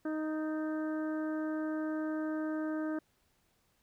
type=harmonic tone with a mistuned harmonic; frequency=311.1 Hz; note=D#4; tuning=in tune; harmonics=1 / 2 / 3 / 4 / 5 / 6; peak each=-33 / -41 / -51 / -48 / -47 / -58 dBFS; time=0.05-2.99 s; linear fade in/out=5 ms; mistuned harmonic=6; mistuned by=-51 cents; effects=pink hiss -73 dBFS RMS until 3.82 s